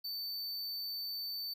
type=tone; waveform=square; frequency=4548 Hz; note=C#8; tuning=44 cents sharp; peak=-38 dBFS; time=0.04-1.54 s; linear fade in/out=10 ms; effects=none